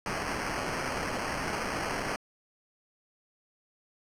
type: noise with sample-and-hold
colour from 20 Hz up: violet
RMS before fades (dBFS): -33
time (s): 0.06-2.16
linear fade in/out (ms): 2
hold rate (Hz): 3675
effects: low-pass 9000 Hz 12 dB/octave